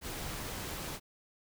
pink noise, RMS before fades -40 dBFS, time 0.01-1 s, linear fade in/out 50 ms, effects none

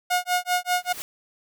sawtooth tone with tremolo, 720 Hz, F#5, 47 cents flat, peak -15 dBFS, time 0.1-0.93 s, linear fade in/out 10 ms, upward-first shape sine, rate 5.1 Hz, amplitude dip 100%
white noise with exponential growth, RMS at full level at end -31 dBFS, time 0.73-1.02 s, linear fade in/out 0 ms, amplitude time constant 62 ms
effects none

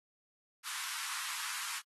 pink high-pass noise, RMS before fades -40 dBFS, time 0.63-1.82 s, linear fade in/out 50 ms, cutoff 990 Hz, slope 48 dB/octave, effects AAC 32 kbps

